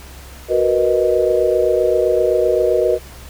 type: chord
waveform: sine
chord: B major seventh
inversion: second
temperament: equal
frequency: 370 / 466.2 / 493.9 / 622.3 Hz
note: F#4 / A#4 / B4 / D#5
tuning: 0 / 0 / 0 / 0 cents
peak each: -18 dBFS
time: 0.48-2.99 s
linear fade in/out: 50 ms
effects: added 66 Hz sine -36 dBFS peak until 3.29 s + pink hiss -40 dBFS RMS until 3.29 s